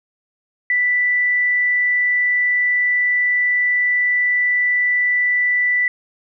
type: tone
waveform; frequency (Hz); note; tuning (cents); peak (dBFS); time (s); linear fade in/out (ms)
sine; 1976; B6; 0; -14; 0.7-5.88; 2
effects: none